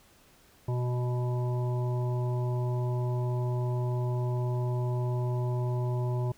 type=harmonic tone; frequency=123.47 Hz; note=B2; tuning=in tune; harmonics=1 / 3 / 5 / 7 / 8; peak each=-27 / -37 / -41 / -44 / -45 dBFS; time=0.68-6.32 s; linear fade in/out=5 ms; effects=pink hiss -60 dBFS RMS until 6.37 s